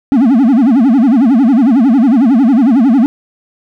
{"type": "tone with vibrato", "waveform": "triangle", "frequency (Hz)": 250, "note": "B3", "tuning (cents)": 21, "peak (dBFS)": -3, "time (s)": [0.12, 3.06], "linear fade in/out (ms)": 0, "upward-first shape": "sine", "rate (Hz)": 11, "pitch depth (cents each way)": 250, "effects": []}